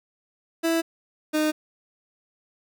30% pulse tone pair in turn, 329.6 / 307.4 Hz, E4 / D#4, 0 / -21 cents, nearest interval minor second, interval 121 cents, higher first, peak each -18 / -18 dBFS, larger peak neither, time 0.63-0.82 / 1.33-1.52 s, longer neither, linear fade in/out 20 ms, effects none

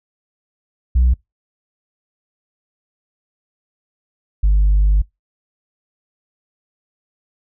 sine tone pair in turn, 61.74 / 50.18 Hz, B1 / G1, 0 / +41 cents, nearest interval major third, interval 359 cents, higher first, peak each -8 dBFS, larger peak neither, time 0.95-1.14 / 4.43-5.02 s, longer second, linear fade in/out 10 ms, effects noise-tail reverb RT60 0.2 s tail -26 dB re dry + tanh soft clip ceiling -8 dBFS

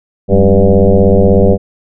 sine tone with frequency modulation, 201 Hz, G3, 44 cents sharp, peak -4 dBFS, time 0.28-1.58 s, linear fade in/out 50 ms, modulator 96.4 Hz, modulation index 4, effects none

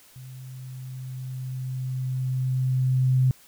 sine tone with level ramp, 129.2 Hz, C3, 21 cents flat, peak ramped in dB -39 to -16 dBFS, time 0.16-3.31 s, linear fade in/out 0 ms, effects white hiss -54 dBFS RMS until 3.47 s

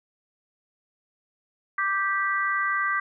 harmonic tone, 392 Hz, G4, in tune, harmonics 3 / 4 / 5, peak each -26 / -27 / -28 dBFS, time 1.78-3 s, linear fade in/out 5 ms, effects none

